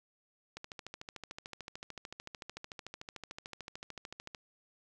click train, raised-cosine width 0.2 ms, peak -26 dBFS, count 52, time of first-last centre 0.57-4.348 s, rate 13.5 Hz, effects none

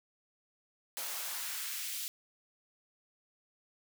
white noise with high-pass filter sweep, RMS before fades -39 dBFS, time 0.97-2.08 s, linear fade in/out 0 ms, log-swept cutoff 480 to 3200 Hz, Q 1, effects none

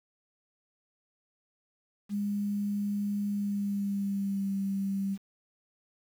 sine tone with pitch glide, 204 to 195.92 Hz, G#3 to G3, -31 to -1 cents, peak -28 dBFS, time 2.09-5.18 s, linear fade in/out 50 ms, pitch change -70 cents, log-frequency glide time 3.27-4.54 s, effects 9-bit

